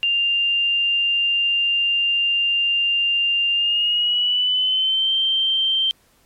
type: tone with pitch glide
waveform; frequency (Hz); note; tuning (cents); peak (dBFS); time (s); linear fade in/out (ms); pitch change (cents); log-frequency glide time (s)
sine; 2794 to 3136; F7 to G7; 0 to 0; -16; 0.03-5.91; 0; +200; 3.53-5.13
effects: pink hiss -58 dBFS RMS until 6.25 s + MP3 64 kbps